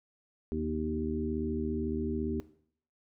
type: harmonic tone with a mistuned harmonic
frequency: 77.8 Hz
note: D#2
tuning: in tune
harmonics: 1 / 2 / 3 / 4 / 5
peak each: -37 / -43 / -34 / -38 / -36 dBFS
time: 0.52-2.4 s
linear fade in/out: 0 ms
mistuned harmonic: 3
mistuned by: +26 cents
effects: noise-tail reverb RT60 0.6 s tail -17 dB re dry